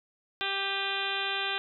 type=harmonic tone with a mistuned harmonic; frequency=392.8 Hz; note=G4; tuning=4 cents sharp; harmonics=1 / 2 / 3 / 4 / 5 / 6 / 7 / 8 / 9 / 10; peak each=-40 / -38 / -39 / -35 / -41 / -38 / -39 / -37 / -36 / -41 dBFS; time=0.41-1.58 s; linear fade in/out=0 ms; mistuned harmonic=6; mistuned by=+58 cents; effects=none